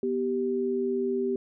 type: tone pair together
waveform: sine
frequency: 245.7 / 390 Hz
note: B3 / G4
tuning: -9 / -9 cents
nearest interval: minor sixth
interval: 800 cents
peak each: -30 / -26 dBFS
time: 0.03-1.36 s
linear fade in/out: 2 ms
effects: none